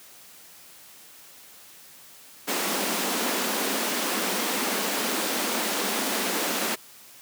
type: high-pass noise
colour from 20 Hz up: pink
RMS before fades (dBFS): -27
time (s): 2.47-6.76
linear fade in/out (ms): 20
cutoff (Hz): 190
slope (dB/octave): 96
effects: white hiss -49 dBFS RMS until 7.21 s + high-pass 100 Hz 12 dB/octave